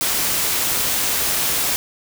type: noise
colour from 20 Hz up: white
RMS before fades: -20 dBFS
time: 0.01-1.76 s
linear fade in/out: 0 ms
effects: none